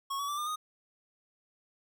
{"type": "tone with pitch steps", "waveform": "square", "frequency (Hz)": [1100, 1133.5, 1168.1, 1203.7, 1240.4], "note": ["C#6", "C#6", "D6", "D6", "D#6"], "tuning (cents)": [-14, 38, -10, 42, -6], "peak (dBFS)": -33, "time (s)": [0.1, 0.56], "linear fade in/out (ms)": 10, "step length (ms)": 92, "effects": []}